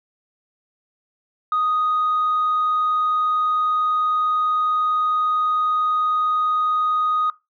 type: tone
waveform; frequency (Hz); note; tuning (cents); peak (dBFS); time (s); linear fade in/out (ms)
sine; 1244.5; D#6; 0; -16; 1.52-7.3; 2
effects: noise-tail reverb RT60 0.2 s tail -18 dB re dry + tanh soft clip ceiling -14 dBFS